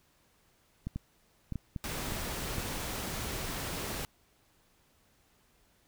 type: clicks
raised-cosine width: 5 ms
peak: -23 dBFS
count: 7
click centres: 0.87 / 0.96 / 1.523 / 1.557 / 1.762 / 2.122 / 2.583 s
type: noise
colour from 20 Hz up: pink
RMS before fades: -37 dBFS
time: 1.84-4.05 s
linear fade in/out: 0 ms
effects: pink hiss -68 dBFS RMS until 5.87 s